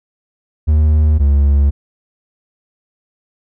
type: tone pair in turn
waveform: triangle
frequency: 76.5 / 70.72 Hz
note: D#2 / C#2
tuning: -29 / +35 cents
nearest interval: minor second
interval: 136 cents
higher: first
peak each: -6 dBFS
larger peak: neither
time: 0.67-1.19 / 1.19-1.71 s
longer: neither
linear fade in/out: 20 ms
effects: none